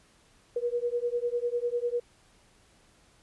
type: beating tone pair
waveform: sine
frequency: 475.8 / 485.8 Hz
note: A#4 / B4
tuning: +35 / -29 cents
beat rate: 10 Hz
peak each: -30 / -30 dBFS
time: 0.56-2 s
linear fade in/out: 5 ms
effects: pink hiss -62 dBFS RMS until 3.22 s + resampled to 24000 Hz